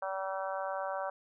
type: harmonic tone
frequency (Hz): 191.8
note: G3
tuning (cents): -37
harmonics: 3 / 4 / 5 / 6 / 7 / 8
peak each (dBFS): -37 / -39 / -41 / -43 / -44 / -45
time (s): 0.02-1.1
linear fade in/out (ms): 5
effects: none